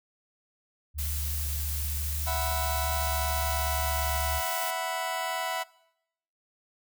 sine tone with pitch glide, 73.42 to 72.08 Hz, D2 to D2, 0 to -32 cents, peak -30 dBFS, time 0.94-4.42 s, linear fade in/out 50 ms, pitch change -32 cents, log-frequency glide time 2.19-2.85 s
blue noise, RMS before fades -35 dBFS, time 0.98-4.71 s, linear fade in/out 10 ms
sawtooth chord, E suspended second, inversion none, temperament just, 659.3 / 741.7 / 988.9 Hz, E5 / F#5 / B5, 0 / +4 / +2 cents, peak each -30 dBFS, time 2.26-5.64 s, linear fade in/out 20 ms
effects noise-tail reverb RT60 0.8 s tail -22 dB re dry

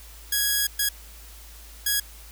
5% pulse tone bursts at uneven times, 1659 Hz, G#6, 2 cents flat, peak -10 dBFS, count 3, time 0.32-0.67 / 0.79-0.89 / 1.86-2 s, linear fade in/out 5 ms, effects added 54 Hz sine -44 dBFS peak until 2.31 s + white hiss -48 dBFS RMS until 2.31 s

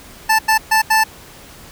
25% pulse tone bursts at uneven times, 880 Hz, A5, in tune, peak -7 dBFS, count 4, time 0.29-0.39 / 0.48-0.58 / 0.71-0.82 / 0.9-1.04 s, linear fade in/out 10 ms, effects pink hiss -40 dBFS RMS until 1.71 s

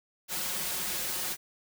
white noise with comb filter, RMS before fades -33 dBFS, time 0.28-1.37 s, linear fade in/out 50 ms, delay 5.5 ms, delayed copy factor +0.75, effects none

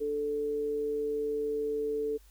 sine tone pair together, 293.7 / 440.1 Hz, D4 / A4, 0 / 0 cents, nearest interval perfect fifth, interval 700 cents, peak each -40 / -29 dBFS, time 0-2.18 s, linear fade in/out 20 ms, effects added 50 Hz sine -55 dBFS peak until 2.3 s + white hiss -64 dBFS RMS until 2.3 s

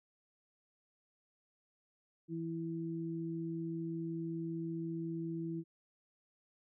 sine tone pair together, 164.81 / 330.1 Hz, E3 / E4, 0 / +2 cents, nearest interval octave, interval 1202 cents, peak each -40 / -39 dBFS, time 2.28-5.64 s, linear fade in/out 50 ms, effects none

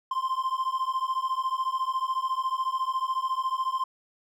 triangle beating tone pair, 1040 / 1054 Hz, C6 / C6, -11 / +12 cents, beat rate 14 Hz, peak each -27 dBFS, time 0.11-3.84 s, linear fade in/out 5 ms, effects none

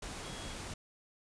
sine tone in noise, 3322 Hz, G#7, in tune, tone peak -52 dBFS, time 0.24-0.54 s, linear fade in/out 5 ms, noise pink, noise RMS -43 dBFS, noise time 0.02-0.74 s, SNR -12 dB, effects resampled to 22050 Hz

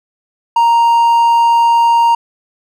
triangle tone, 932.3 Hz, A#5, in tune, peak -5 dBFS, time 0.56-2.15 s, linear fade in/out 5 ms, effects none

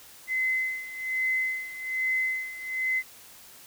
sine tone with tremolo, 2046 Hz, C7, 39 cents flat, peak -23 dBFS, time 0.27-3.03 s, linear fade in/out 50 ms, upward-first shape sine, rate 1.2 Hz, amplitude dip 80%, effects white hiss -50 dBFS RMS until 3.66 s

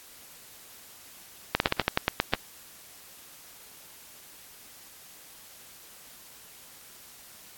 slowing click train, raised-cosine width 0.3 ms, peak -5 dBFS, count 10, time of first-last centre 1.55-2.336 s, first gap 51 ms, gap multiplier 1.13, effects white hiss -50 dBFS RMS until 7.57 s + AAC 64 kbps

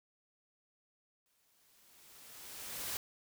white noise with exponential growth, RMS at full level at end -38 dBFS, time 1.26-2.97 s, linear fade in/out 0 ms, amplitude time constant 370 ms, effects none

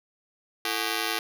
5% pulse ring-modulated tone, 392 Hz, G4, in tune, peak -12 dBFS, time 0.65-1.19 s, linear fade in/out 2 ms, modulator 55 Hz, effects none

